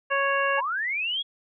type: harmonic tone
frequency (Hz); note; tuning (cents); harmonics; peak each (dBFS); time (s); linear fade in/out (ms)
554; C#5; -1; 1 / 2 / 3 / 4 / 5; -27 / -26 / -26 / -35 / -31; 0.1-0.61; 20
type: linear sweep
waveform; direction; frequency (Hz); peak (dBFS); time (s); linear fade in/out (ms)
sine; up; 809 to 3383; -25; 0.57-1.23; 20
effects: none